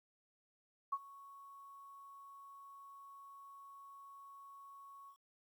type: tone with ADSR envelope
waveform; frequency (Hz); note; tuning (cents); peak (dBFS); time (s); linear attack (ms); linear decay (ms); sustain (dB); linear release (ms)
sine; 1108.7; C#6; 0; -32; 0.92-5.17; 10; 47; -21; 84
effects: 12-bit